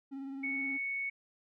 triangle tone with vibrato, 272.2 Hz, C#4, 31 cents flat, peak -37 dBFS, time 0.11-0.78 s, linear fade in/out 20 ms, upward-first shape sine, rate 19 Hz, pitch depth 33 cents each way
sine tone, 2217 Hz, C#7, in tune, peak -33 dBFS, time 0.43-1.1 s, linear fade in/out 10 ms
effects none

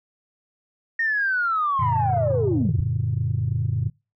sine linear sweep, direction down, 1855 to 58.27 Hz, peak -19 dBFS, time 0.99-2.81 s, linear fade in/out 5 ms
sine chord, Gb augmented, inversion none, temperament just, 92.5 / 115.62 / 144.53 Hz, Gb2 / Bb2 / D3, 0 / -14 / -27 cents, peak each -26 / -23 / -26 dBFS, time 1.79-3.9 s, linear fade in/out 10 ms
effects noise-tail reverb RT60 0.3 s tail -26 dB re dry + tanh soft clip ceiling -13 dBFS

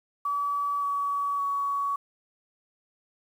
sine tone with pitch steps, 1145 / 1135.1 / 1125.3 Hz, D6 / C#6 / C#6, -44 / +41 / +26 cents, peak -25 dBFS, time 0.25-1.96 s, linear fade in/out 5 ms, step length 570 ms, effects 9-bit

